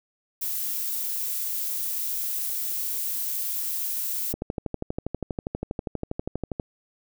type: noise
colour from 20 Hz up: violet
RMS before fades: -29 dBFS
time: 0.41-4.33 s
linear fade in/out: 10 ms
type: click train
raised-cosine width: 2 ms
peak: -15 dBFS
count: 29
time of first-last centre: 4.34-6.598 s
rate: 12.4 Hz
effects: none